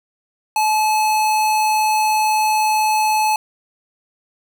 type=tone; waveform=square; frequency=861 Hz; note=A5; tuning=38 cents flat; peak=-15 dBFS; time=0.56-3.36 s; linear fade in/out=2 ms; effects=none